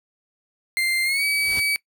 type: tone with pitch glide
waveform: 35% pulse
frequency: 2093 to 2282 Hz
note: C7 to C#7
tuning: 0 to +50 cents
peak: -18 dBFS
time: 0.77-1.76 s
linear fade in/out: 0 ms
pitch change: +150 cents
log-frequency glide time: 1.04-1.24 s
type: noise with exponential growth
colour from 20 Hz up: pink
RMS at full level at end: -32 dBFS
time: 1.17-1.6 s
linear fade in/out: 5 ms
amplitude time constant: 93 ms
effects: noise-tail reverb RT60 0.1 s tail -21 dB re dry